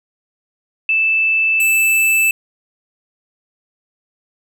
sine / square tone pair in turn, 2637 / 2637 Hz, E7 / E7, 0 / 0 cents, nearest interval unison, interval 0 cents, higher neither, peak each -12 dBFS, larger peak neither, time 0.89-1.6 / 1.6-2.31 s, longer neither, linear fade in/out 2 ms, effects none

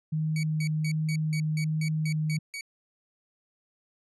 sine tone with vibrato, 155.56 Hz, D#3, in tune, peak -25 dBFS, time 0.12-2.39 s, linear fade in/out 10 ms, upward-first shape sine, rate 1.3 Hz, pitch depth 9 cents each way
sawtooth tone bursts, 2255 Hz, C#7, 29 cents sharp, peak -31 dBFS, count 10, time 0.36-2.61 s, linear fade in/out 2 ms, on 72 ms, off 170 ms
effects resampled to 24000 Hz

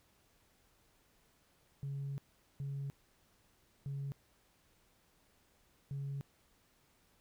sine tone bursts at uneven times, 139.1 Hz, C#3, 6 cents sharp, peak -36 dBFS, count 4, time 1.83-2.18 / 2.6-2.9 / 3.86-4.12 / 5.91-6.21 s, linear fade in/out 0 ms, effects tanh soft clip ceiling -35 dBFS + pink hiss -71 dBFS RMS until 7.2 s

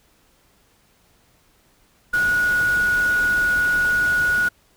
sine tone in noise, 1457 Hz, F#6, 27 cents flat, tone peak -16 dBFS, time 2.13-4.49 s, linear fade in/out 10 ms, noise pink, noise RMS -33 dBFS, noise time 2.13-4.49 s, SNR +14 dB, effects pink hiss -59 dBFS RMS until 4.76 s

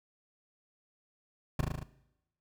brown noise with echo, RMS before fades -26 dBFS, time 1.59-1.61 s, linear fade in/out 5 ms, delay 37 ms, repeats 6, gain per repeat -2 dB, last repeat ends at 1.832 s, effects noise-tail reverb RT60 0.9 s tail -18 dB re dry

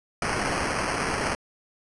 white noise with sample-and-hold, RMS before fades -27 dBFS, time 0.22-1.35 s, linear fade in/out 2 ms, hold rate 3675 Hz, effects resampled to 24000 Hz

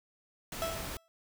pink noise, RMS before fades -40 dBFS, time 0.52-0.97 s, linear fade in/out 2 ms
30% pulse tone with exponential decay, 659.3 Hz, E5, in tune, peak -27 dBFS, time 0.62-1.08 s, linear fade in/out 0 ms, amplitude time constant 98 ms
effects none

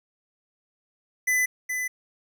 square tone with echo, 2006 Hz, B6, 26 cents sharp, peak -21 dBFS, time 1.27-1.46 s, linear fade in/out 10 ms, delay 420 ms, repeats 1, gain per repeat -6 dB, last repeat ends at 1.88 s, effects none

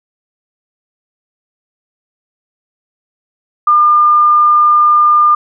sine tone, 1204 Hz, D6, 43 cents sharp, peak -5 dBFS, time 3.67-5.35 s, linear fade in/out 5 ms, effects none

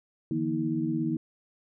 sine tone cluster, 150.9 / 167.9 / 238.5 / 318.4 Hz, D3 / E3 / A#3 / D#4, +47 / +32 / +40 / +40 cents, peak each -33 / -35 / -31 / -29 dBFS, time 0.31-1.17 s, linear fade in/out 2 ms, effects none

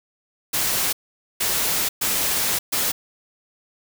white noise bursts at uneven times, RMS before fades -22 dBFS, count 4, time 0.53-0.93 / 1.4-1.89 / 2.01-2.59 / 2.72-2.92 s, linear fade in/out 10 ms, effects none

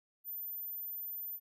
sine tone, 13940 Hz, A9, 17 cents flat, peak -39 dBFS, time 0.24-1.4 s, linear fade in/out 50 ms, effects none

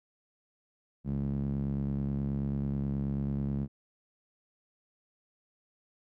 sawtooth tone with band-pass filter, 69.3 Hz, C#2, in tune, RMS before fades -32 dBFS, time 1.04-3.68 s, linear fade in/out 50 ms, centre 180 Hz, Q 3, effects none

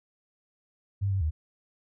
sine tone with pitch steps, 99.2 / 96.6 / 77.5 Hz, G2 / G2 / D#2, +21 / -25 / -6 cents, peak -24 dBFS, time 1.01-1.31 s, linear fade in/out 20 ms, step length 100 ms, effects none

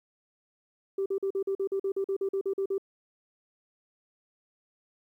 sine tone bursts, 389.9 Hz, G4, 9 cents flat, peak -25 dBFS, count 15, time 0.98-2.781 s, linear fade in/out 5 ms, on 79 ms, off 44 ms, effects tanh soft clip ceiling -22 dBFS + 11-bit

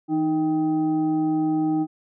sine tone with frequency modulation, 311.1 Hz, D#4, in tune, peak -19 dBFS, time 0.08-1.87 s, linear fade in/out 50 ms, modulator 473 Hz, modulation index 0.52, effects none

